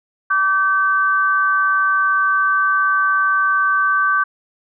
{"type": "tone pair together", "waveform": "sine", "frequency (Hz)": [1159, 1541.7], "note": ["D6", "G6"], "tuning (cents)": [-23, -29], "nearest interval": "perfect fourth", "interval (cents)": 494, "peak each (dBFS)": -16, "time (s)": [0.3, 4.24], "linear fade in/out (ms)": 10, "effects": []}